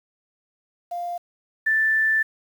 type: tone pair in turn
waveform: sine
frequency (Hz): 698.5 / 1764.4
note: F5 / A6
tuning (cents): 0 / +4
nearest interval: octave + major third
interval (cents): 1604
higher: second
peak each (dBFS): -26 / -17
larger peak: second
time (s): 0.91-1.18 / 1.66-2.23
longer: second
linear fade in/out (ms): 10
effects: 8-bit